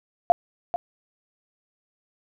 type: tone with echo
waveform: sine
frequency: 698.5 Hz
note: F5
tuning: in tune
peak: -11 dBFS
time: 0.3-0.32 s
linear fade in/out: 0 ms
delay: 440 ms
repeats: 1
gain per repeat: -11 dB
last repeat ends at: 0.76 s
effects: none